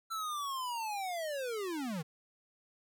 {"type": "linear sweep", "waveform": "square", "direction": "down", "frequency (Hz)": [1345, 145.4], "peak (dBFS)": -36, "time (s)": [0.1, 2.03], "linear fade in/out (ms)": 20, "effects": []}